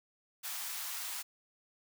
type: high-pass noise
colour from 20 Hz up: white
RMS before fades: -40 dBFS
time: 0.43-1.23 s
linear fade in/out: 20 ms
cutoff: 780 Hz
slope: 24 dB/octave
effects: none